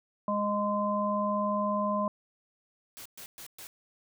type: harmonic tone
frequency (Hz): 206.4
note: G#3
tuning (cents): -10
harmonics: 1 / 3 / 5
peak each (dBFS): -31 / -31 / -30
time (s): 0.28-2.08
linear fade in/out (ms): 2
type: noise bursts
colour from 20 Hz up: white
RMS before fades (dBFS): -45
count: 4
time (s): 2.97-3.67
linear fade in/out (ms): 0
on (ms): 85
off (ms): 120
effects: none